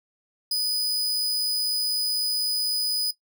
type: tone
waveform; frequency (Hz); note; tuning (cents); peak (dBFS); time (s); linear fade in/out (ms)
40% pulse; 4978; D#8; 0; -21; 0.51-3.11; 5
effects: noise-tail reverb RT60 0.1 s tail -17 dB re dry